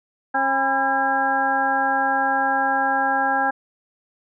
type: harmonic tone with a mistuned harmonic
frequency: 270 Hz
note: C#4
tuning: 45 cents flat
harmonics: 1 / 2 / 3 / 4 / 5 / 6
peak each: -30 / -30 / -20 / -30 / -28 / -23 dBFS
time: 0.34-3.51 s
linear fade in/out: 10 ms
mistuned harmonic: 4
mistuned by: -130 cents
effects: none